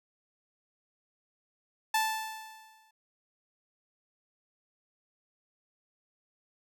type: tone with exponential decay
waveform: sawtooth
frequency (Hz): 878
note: A5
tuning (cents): -4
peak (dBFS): -20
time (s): 1.94-2.91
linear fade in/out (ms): 5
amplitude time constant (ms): 210
effects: none